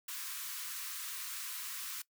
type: high-pass noise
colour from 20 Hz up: white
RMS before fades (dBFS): -42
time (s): 0.08-2.02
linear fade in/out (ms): 5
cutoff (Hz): 990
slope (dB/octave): 96
effects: noise-tail reverb RT60 0.1 s tail -20 dB re dry